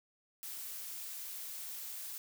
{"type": "noise", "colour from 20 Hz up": "blue", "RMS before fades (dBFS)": -44, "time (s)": [0.43, 2.18], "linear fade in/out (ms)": 0, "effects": []}